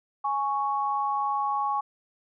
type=tone pair together; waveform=sine; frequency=831.5 / 1108.7 Hz; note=G#5 / C#6; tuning=+2 / 0 cents; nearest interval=perfect fourth; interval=498 cents; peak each=-27 dBFS; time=0.24-1.81 s; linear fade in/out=10 ms; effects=none